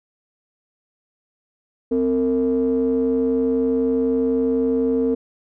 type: ring-modulated tone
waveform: triangle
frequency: 98 Hz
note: G2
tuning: in tune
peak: -11 dBFS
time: 1.91-5.15 s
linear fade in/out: 10 ms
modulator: 358 Hz
effects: tanh soft clip ceiling -8 dBFS